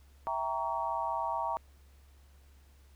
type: chord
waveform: sine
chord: E diminished seventh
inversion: none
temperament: equal with one note detuned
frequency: 659.3 / 784 / 932.3 / 1126.2 Hz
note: E5 / G5 / Bb5 / Db6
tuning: 0 / 0 / 0 / +27 cents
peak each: -38 / -38 / -33 / -38 dBFS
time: 0.27-1.57 s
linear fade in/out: 0 ms
effects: added 69 Hz sine -56 dBFS peak until 2.95 s + pink hiss -67 dBFS RMS until 2.95 s